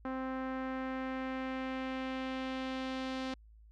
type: tone with low-pass filter sweep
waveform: sawtooth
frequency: 261.6 Hz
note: C4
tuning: in tune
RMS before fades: -38 dBFS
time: 0.05-3.34 s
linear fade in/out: 2 ms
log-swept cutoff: 1400 to 4300 Hz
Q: 1.4
effects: added 54 Hz sine -55 dBFS peak until 3.71 s